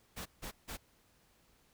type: noise bursts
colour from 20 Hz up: pink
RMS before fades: -43 dBFS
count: 3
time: 0.16-0.774 s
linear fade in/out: 20 ms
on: 98 ms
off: 160 ms
effects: pink hiss -69 dBFS RMS until 1.73 s